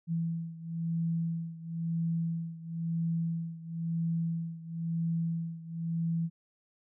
sine beating tone pair, 165.6 / 166.59 Hz, E3 / E3, +8 / +19 cents, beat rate 0.99 Hz, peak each -32 / -35 dBFS, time 0.07-6.3 s, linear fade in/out 50 ms, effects none

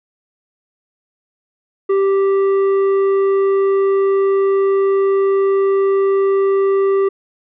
triangle tone with tanh clipping, 391.2 Hz, G4, 4 cents flat, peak -13 dBFS, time 1.89-7.09 s, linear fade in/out 10 ms, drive 12 dB, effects none

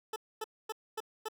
20% pulse tone bursts, 436.7 Hz, A4, 13 cents flat, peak -30 dBFS, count 5, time 0.13-1.285 s, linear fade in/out 5 ms, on 31 ms, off 250 ms, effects none

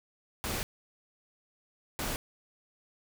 pink noise bursts at uneven times, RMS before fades -34 dBFS, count 2, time 0.44-0.63 / 1.99-2.16 s, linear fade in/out 0 ms, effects none

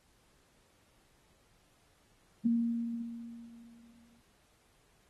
sine tone with exponential decay, 233.1 Hz, A#3, in tune, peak -24 dBFS, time 2.45-4.2 s, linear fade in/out 5 ms, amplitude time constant 380 ms, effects pink hiss -69 dBFS RMS until 5.09 s + AAC 32 kbps

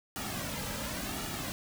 pink noise with flanger, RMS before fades -37 dBFS, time 0.16-1.52 s, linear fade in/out 0 ms, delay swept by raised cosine 1.9 to 2.79 ms, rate 0.93 Hz, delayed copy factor -0.65, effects none

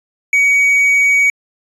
triangle tone, 2256 Hz, C#7, 30 cents sharp, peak -7 dBFS, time 0.33-1.3 s, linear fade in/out 2 ms, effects resampled to 24000 Hz

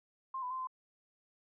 sine tone with pitch steps, 1056 / 998 / 1040 / 1032 Hz, C6 / B5 / C6 / C6, +16 / +18 / -11 / -24 cents, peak -36 dBFS, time 0.34-0.672 s, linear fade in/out 5 ms, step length 83 ms, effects none

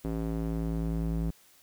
square tone with band-pass filter sweep, 55.1 Hz, A1, 3 cents sharp, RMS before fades -31 dBFS, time 0.04-1.31 s, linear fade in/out 10 ms, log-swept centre 290 to 160 Hz, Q 1.1, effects white hiss -60 dBFS RMS until 1.62 s

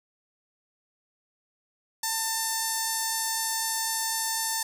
5% pulse tone with notch filter, 896 Hz, A5, 31 cents sharp, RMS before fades -29 dBFS, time 2.03-4.63 s, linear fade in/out 5 ms, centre 2900 Hz, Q 1, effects none

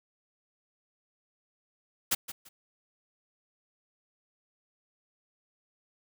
white noise with echo, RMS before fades -26 dBFS, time 2.11-2.15 s, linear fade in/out 10 ms, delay 170 ms, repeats 2, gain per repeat -13 dB, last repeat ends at 2.49 s, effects none

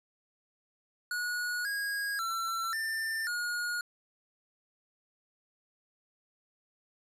square tone with pitch steps, 1456 / 1641 / 1347 / 1789 / 1438 Hz, F#6 / G#6 / E6 / A6 / F#6, -28 / -21 / +37 / +28 / -50 cents, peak -32 dBFS, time 1.11-3.81 s, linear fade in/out 2 ms, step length 540 ms, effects resampled to 32000 Hz

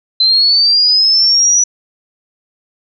sine linear sweep, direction up, 4049 to 5920 Hz, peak -7 dBFS, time 0.2-1.64 s, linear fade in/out 5 ms, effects none

